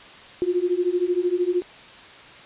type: beating tone pair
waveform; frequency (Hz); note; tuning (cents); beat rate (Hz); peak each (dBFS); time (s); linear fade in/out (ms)
sine; 349.2 / 362.2; F4 / F#4; 0 / -37; 13; -23 / -22; 0.42-1.62; 0
effects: white hiss -44 dBFS RMS until 2.45 s + resampled to 8000 Hz